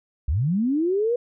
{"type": "linear sweep", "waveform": "sine", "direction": "up", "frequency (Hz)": [58.1, 493.9], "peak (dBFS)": -19, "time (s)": [0.28, 1.16], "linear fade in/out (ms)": 5, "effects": []}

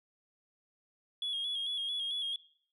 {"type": "tone with vibrato", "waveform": "sine", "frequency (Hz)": 3322, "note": "G#7", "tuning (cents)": 0, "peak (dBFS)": -31, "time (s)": [1.22, 2.36], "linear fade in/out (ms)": 2, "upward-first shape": "square", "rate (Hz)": 4.5, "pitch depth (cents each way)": 38, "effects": ["noise-tail reverb RT60 0.6 s tail -21 dB re dry", "tanh soft clip ceiling -30 dBFS"]}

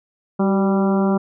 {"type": "harmonic tone with a mistuned harmonic", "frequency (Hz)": 196, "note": "G3", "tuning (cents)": 0, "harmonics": [1, 2, 3, 4, 5, 6, 7], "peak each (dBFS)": [-16, -22, -26, -28, -30, -32, -33], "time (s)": [0.39, 1.18], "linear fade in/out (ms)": 10, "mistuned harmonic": 2, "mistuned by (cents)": -45, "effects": []}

